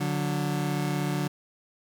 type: tone pair together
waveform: 30% pulse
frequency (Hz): 145.75 / 182.1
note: D3 / F#3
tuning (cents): -13 / -27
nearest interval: major third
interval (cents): 386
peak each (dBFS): -25 / -28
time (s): 0-1.28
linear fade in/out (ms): 10
effects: none